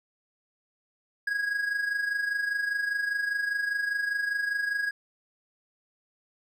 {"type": "tone with amplitude modulation", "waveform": "triangle", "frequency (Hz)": 1650, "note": "G#6", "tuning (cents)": -12, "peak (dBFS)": -22, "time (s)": [1.27, 4.91], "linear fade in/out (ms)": 5, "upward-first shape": "sine", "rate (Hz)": 25, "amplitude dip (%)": 60, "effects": []}